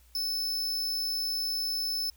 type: tone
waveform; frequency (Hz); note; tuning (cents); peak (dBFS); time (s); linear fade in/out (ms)
45% pulse; 5260; E8; -5; -29; 0.15-2.1; 2
effects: added 60 Hz sine -57 dBFS peak until 2.16 s + white hiss -64 dBFS RMS until 2.16 s